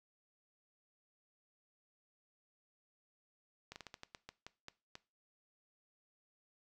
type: slowing click train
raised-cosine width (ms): 0.2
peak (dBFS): -30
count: 11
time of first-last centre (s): 3.72-4.954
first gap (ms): 39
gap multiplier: 1.24
effects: noise-tail reverb RT60 0.3 s tail -19 dB re dry